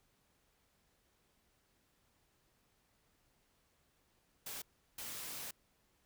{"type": "noise bursts at uneven times", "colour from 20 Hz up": "white", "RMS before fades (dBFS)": -45, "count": 2, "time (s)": [[4.46, 4.62], [4.98, 5.51]], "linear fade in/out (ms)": 5, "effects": ["pink hiss -75 dBFS RMS until 6.05 s"]}